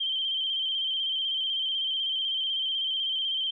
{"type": "tone with vibrato", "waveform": "sine", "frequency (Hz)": 3136, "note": "G7", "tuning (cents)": 0, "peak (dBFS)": -26, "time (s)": [0, 3.51], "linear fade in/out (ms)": 10, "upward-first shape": "square", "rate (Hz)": 16, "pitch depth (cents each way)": 34, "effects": []}